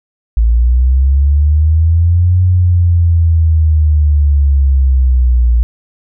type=linear two-way sweep; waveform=sine; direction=up then down; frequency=55 to 91.5 to 58.2 Hz; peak=-6 dBFS; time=0.37-5.63 s; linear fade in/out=0 ms; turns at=2.42 s; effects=none